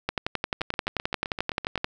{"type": "two click trains", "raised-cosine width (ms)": 0.3, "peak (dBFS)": [-15, -9], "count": [10, 21], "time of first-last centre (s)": [[0.61, 1.777], [0.09, 1.844]], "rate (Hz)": [7.71, 11.4], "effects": []}